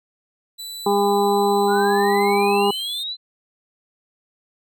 sawtooth tone with pitch glide, 3974 to 4076 Hz, B7 to C8, +10 to -46 cents, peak -28 dBFS, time 0.58-3.04 s, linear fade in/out 20 ms, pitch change +44 cents, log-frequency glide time 1.25-2.62 s
harmonic tone, 201.7 Hz, G3, 50 cents sharp, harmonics 1 / 2 / 4 / 5 / 6, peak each -24 / -18 / -20 / -25 / -34 dBFS, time 0.86-2.71 s, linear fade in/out 5 ms
sine exponential sweep, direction up, 1396.9 to 4100 Hz, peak -25 dBFS, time 1.67-3.17 s, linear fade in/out 50 ms
effects none

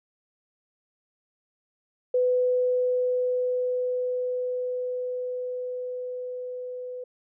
sine tone with level ramp, 500 Hz, B4, 21 cents sharp, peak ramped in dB -19 to -33 dBFS, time 2.14-7.04 s, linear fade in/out 5 ms, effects none

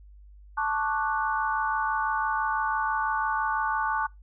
sine chord, D major seventh, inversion second, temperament equal, 880 / 1108.7 / 1174.7 / 1480 Hz, A5 / C#6 / D6 / F#6, 0 / 0 / 0 / 0 cents, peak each -28 / -31 / -32 / -30 dBFS, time 0.57-4.07 s, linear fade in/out 10 ms, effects noise-tail reverb RT60 0.2 s tail -25 dB re dry + added 50 Hz sine -47 dBFS peak until 4.22 s

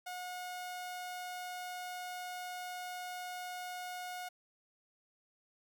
sawtooth tone, 724 Hz, F#5, 38 cents flat, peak -37 dBFS, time 0.06-4.29 s, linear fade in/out 10 ms, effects 12-bit

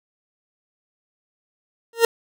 40% pulse tone with exponential growth, 462.1 Hz, A#4, 15 cents flat, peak -8 dBFS, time 1.93-2.05 s, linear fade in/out 2 ms, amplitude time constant 24 ms, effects none

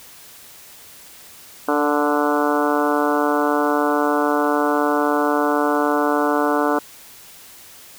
harmonic tone with a mistuned harmonic, 146.83 Hz, D3, in tune, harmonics 2 / 3 / 4 / 5 / 6 / 7 / 8 / 9 / 10, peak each -21 / -23 / -24 / -25 / -26 / -26 / -27 / -28 / -28 dBFS, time 1.68-6.79 s, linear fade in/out 5 ms, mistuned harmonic 3, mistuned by +15 cents, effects white hiss -43 dBFS RMS until 7.98 s

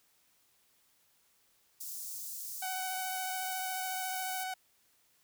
white high-pass noise, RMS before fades -42 dBFS, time 1.8-4.44 s, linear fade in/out 10 ms, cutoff 5500 Hz, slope 24 dB/octave
sawtooth tone with vibrato, 750 Hz, F#5, 23 cents sharp, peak -32 dBFS, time 2.62-4.54 s, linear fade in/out 5 ms, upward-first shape sine, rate 14 Hz, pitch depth 13 cents each way
effects white hiss -70 dBFS RMS until 5.23 s

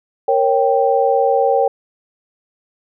sine chord, G diminished, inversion first, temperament equal with one note detuned, 466.2 / 546.4 / 784 Hz, Bb4 / Db5 / G5, 0 / -25 / 0 cents, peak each -16 dBFS, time 0.28-1.68 s, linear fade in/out 5 ms, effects none

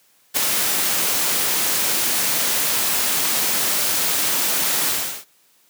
white noise with ADSR envelope, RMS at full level -17 dBFS, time 0.34-5.25 s, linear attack 30 ms, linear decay 4 ms, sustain -3 dB, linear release 360 ms, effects white hiss -58 dBFS RMS until 5.69 s + high-pass 150 Hz 12 dB/octave

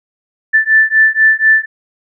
sine beating tone pair, 1760 / 1764.1 Hz, A6 / A6, 0 / +4 cents, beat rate 4.1 Hz, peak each -10 dBFS, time 0.53-1.66 s, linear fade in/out 20 ms, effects none

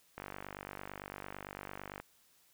click train, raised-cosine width 0.5 ms, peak -27 dBFS, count 90, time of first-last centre 0.18-2 s, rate 48.9 Hz, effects white hiss -68 dBFS RMS until 2.53 s

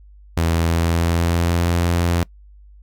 sawtooth tone with pitch glide, 82.9 to 86.07 Hz, E2 to F2, +10 to -25 cents, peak -12 dBFS, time 0.37-2.23 s, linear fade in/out 0 ms, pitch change +65 cents, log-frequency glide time 0.53-1.71 s, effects noise-tail reverb RT60 0.1 s tail -24 dB re dry + added 50 Hz sine -42 dBFS peak until 2.82 s

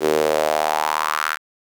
sawtooth tone with high-pass filter sweep, 77 Hz, D#2, 17 cents flat, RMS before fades -20 dBFS, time 0-1.38 s, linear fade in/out 50 ms, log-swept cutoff 380 to 1500 Hz, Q 3.9, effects 7-bit

